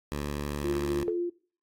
10% pulse tone, 72.7 Hz, D2, 17 cents flat, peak -23 dBFS, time 0.12-1.03 s, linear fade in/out 0 ms
sine tone with tremolo, 348.7 Hz, F4, 3 cents flat, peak -26 dBFS, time 0.64-1.3 s, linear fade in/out 10 ms, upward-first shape sine, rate 4 Hz, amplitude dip 35%
sine tone with exponential decay, 434.6 Hz, A4, 21 cents flat, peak -22 dBFS, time 1.08-1.25 s, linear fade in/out 0 ms, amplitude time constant 36 ms
effects noise-tail reverb RT60 0.4 s tail -19 dB re dry + AAC 48 kbps

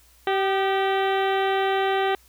harmonic tone with a mistuned harmonic, 386.7 Hz, G4, 24 cents flat, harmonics 1 / 2 / 3 / 4 / 5 / 6 / 7 / 8 / 9 / 10, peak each -23 / -24 / -32 / -32 / -32 / -38 / -39 / -36 / -41 / -42 dBFS, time 0.27-2.15 s, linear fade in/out 2 ms, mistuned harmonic 3, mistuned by +66 cents, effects added 60 Hz sine -57 dBFS peak until 2.28 s + white hiss -57 dBFS RMS until 2.28 s

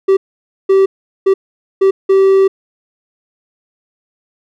triangle tone bursts at uneven times, 386.7 Hz, G4, 24 cents flat, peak -4 dBFS, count 5, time 0.08-0.17 / 0.69-0.86 / 1.26-1.34 / 1.81-1.91 / 2.09-2.48 s, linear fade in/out 10 ms, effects none

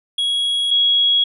triangle / sine tone pair in turn, 3322 / 3322 Hz, G#7 / G#7, 0 / 0 cents, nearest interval unison, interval 0 cents, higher neither, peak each -15 / -12 dBFS, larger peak second, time 0.18-0.71 / 0.71-1.24 s, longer neither, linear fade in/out 5 ms, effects resampled to 32000 Hz

